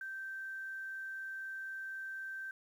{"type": "tone with quantisation", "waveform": "sine", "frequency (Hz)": 1559, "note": "G6", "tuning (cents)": -10, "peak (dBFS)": -40, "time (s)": [0.01, 2.51], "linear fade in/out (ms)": 2, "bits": 11, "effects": []}